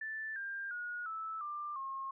sine tone with pitch steps, 1760 / 1595.4 / 1446.2 / 1310.9 / 1188.3 / 1077.2 Hz, A6 / G6 / F#6 / E6 / D6 / C#6, 0 / +30 / -40 / -10 / +20 / -50 cents, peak -38 dBFS, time 0.01-2.11 s, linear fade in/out 5 ms, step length 350 ms, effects none

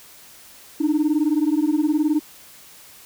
sine beating tone pair, 293.9 / 312.9 Hz, D4 / D#4, +1 / +10 cents, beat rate 19 Hz, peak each -18 dBFS, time 0.8-2.2 s, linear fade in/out 10 ms, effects tanh soft clip ceiling -13 dBFS + white hiss -46 dBFS RMS until 3.05 s

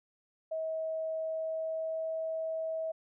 sine tone with pitch glide, 640 to 644.1 Hz, D#5 to E5, +49 to -40 cents, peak -32 dBFS, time 0.51-2.92 s, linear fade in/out 10 ms, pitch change +11 cents, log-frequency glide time 1.18-2.11 s, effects none

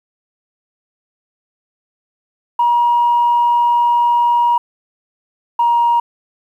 sine tone pair in turn, 954 / 945.2 Hz, A#5 / A#5, +40 / +24 cents, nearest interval unison, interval 16 cents, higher first, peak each -9 dBFS, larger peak neither, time 2.59-4.58 / 5.59-6 s, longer first, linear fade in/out 5 ms, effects tanh soft clip ceiling -6 dBFS + 8-bit

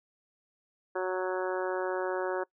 harmonic tone, 185 Hz, F#3, in tune, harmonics 2 / 3 / 4 / 5 / 6 / 7 / 8 / 9, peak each -32 / -34 / -40 / -39 / -42 / -44 / -41 / -43 dBFS, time 0.95-2.44 s, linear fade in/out 10 ms, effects noise-tail reverb RT60 0.1 s tail -23 dB re dry

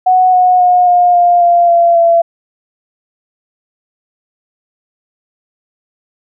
sine tone with pitch steps, 739 / 729.7 / 720.5 / 711.4 / 702.4 / 693.5 / 684.7 / 676.1 Hz, F#5 / F#5 / F#5 / F5 / F5 / F5 / F5 / E5, -2 / -24 / -46 / +32 / +10 / -12 / -34 / +44 cents, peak -5 dBFS, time 0.06-2.22 s, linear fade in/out 10 ms, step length 270 ms, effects none

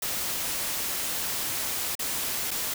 white noise with dropouts, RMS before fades -30 dBFS, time 0.02-2.74 s, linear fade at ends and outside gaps 5 ms, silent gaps 1.953-1.992 / 2.508-2.512 s, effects none

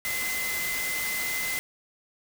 sine tone in noise, 2047 Hz, C7, 38 cents flat, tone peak -30 dBFS, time 0.05-1.59 s, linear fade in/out 0 ms, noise white, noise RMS -32 dBFS, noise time 0.05-1.59 s, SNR -1 dB, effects none

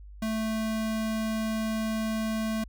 square tone, 220 Hz, A3, in tune, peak -28 dBFS, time 0.22-2.64 s, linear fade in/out 5 ms, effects added 50 Hz sine -43 dBFS peak until 2.68 s

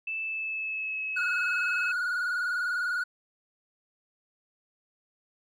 sine tone with pitch glide, 2637 to 2575 Hz, E7 to E7, 0 to -41 cents, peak -30 dBFS, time 0.07-1.92 s, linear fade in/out 5 ms, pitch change -41 cents, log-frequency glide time 0.21-1.02 s
triangle tone with vibrato, 1443 Hz, F#6, 44 cents flat, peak -25 dBFS, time 1.16-3.04 s, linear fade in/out 10 ms, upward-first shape sine, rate 20 Hz, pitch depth 63 cents each way
effects none

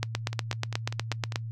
two click trains, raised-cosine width 0.2 ms, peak -18 / -10 dBFS, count 6 / 12, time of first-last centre 0.33-1.322 / 0.03-1.359 s, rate 5.04 / 8.28 Hz, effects noise-tail reverb RT60 0.1 s tail -23 dB re dry + added 113 Hz sine -33 dBFS peak until 1.51 s

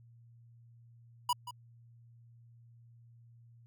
square tone with echo, 976 Hz, B5, 21 cents flat, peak -28 dBFS, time 1.29-1.33 s, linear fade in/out 5 ms, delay 180 ms, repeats 1, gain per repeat -13 dB, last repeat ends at 1.51 s, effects added 117 Hz sine -56 dBFS peak until 3.66 s

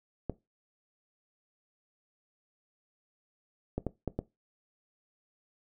clicks, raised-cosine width 2 ms, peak -18 dBFS, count 5, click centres 0.297 / 3.78 / 3.867 / 4.077 / 4.19 s, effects noise-tail reverb RT60 0.2 s tail -18 dB re dry

